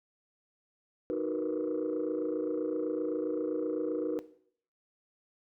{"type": "chord", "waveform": "sine", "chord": "B major seventh", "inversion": "first", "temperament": "equal", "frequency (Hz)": [311.1, 370, 466.2, 493.9], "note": ["D#4", "F#4", "A#4", "B4"], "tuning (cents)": [0, 0, 0, 0], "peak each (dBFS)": -34, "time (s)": [1.1, 4.19], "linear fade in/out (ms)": 0, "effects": ["noise-tail reverb RT60 0.6 s tail -17 dB re dry", "tanh soft clip ceiling -24 dBFS"]}